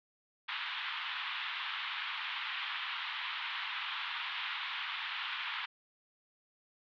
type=band-pass noise; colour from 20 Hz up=white; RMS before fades=-39 dBFS; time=0.48-5.66 s; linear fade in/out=10 ms; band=910 to 3600 Hz; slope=48 dB/octave; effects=none